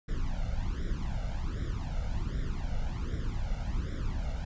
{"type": "noise with flanger", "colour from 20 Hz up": "brown", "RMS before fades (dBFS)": -32, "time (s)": [0.08, 4.45], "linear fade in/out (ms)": 10, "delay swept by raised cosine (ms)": [0.55, 1.43], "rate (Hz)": 1.3, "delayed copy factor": 1, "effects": ["resampled to 16000 Hz"]}